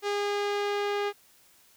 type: tone with low-pass filter sweep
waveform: sawtooth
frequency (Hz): 408.2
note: G#4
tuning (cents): -30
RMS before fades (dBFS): -29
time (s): 0.02-1.13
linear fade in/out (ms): 50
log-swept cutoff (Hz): 5500 to 3300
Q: 0.87
effects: white hiss -60 dBFS RMS until 1.76 s